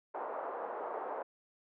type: band-pass noise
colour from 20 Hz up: pink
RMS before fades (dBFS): -40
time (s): 0.14-1.23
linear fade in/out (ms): 10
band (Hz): 470 to 1100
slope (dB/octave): 24
effects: none